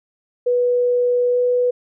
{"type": "tone with pitch glide", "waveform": "sine", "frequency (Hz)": [490.3, 493.1], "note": ["B4", "B4"], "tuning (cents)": [-13, -3], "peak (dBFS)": -14, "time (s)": [0.46, 1.71], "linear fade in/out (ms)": 10, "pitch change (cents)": 10, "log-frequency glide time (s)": [1.31, 1.38], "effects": []}